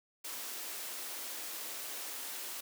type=high-pass noise; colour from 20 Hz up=white; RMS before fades=-42 dBFS; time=0.24-2.61 s; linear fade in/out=10 ms; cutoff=260 Hz; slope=24 dB/octave; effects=none